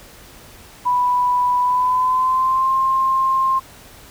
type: tone with pitch glide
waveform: sine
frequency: 987.8 to 1058.7 Hz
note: B5 to C6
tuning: 0 to +20 cents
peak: -14 dBFS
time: 0.85-3.6 s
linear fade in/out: 20 ms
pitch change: +120 cents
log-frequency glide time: 1.61-2.72 s
effects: pink hiss -43 dBFS RMS until 4.1 s